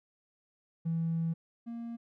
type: tone pair in turn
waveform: triangle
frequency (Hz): 164.81 / 233.1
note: E3 / A#3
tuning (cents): 0 / 0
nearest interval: tritone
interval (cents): 600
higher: second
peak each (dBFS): -25 / -35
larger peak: first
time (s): 0.85-1.34 / 1.66-1.97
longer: first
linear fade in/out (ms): 20
effects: tanh soft clip ceiling -26 dBFS